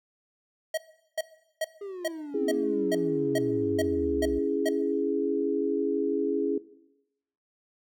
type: tone bursts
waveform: square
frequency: 637 Hz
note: D#5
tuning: 41 cents sharp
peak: -26 dBFS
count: 10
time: 0.74-4.69 s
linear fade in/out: 5 ms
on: 35 ms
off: 400 ms
type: exponential sweep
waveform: triangle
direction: down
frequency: 411.7 to 61.74 Hz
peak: -33 dBFS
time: 1.81-4.39 s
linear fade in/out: 5 ms
type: chord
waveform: sine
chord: C# minor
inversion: none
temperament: equal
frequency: 277.2 / 329.6 / 415.3 Hz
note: C#4 / E4 / G#4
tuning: 0 / 0 / 0 cents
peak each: -30 / -31 / -27 dBFS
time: 2.34-6.58 s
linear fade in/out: 5 ms
effects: noise-tail reverb RT60 0.9 s tail -18 dB re dry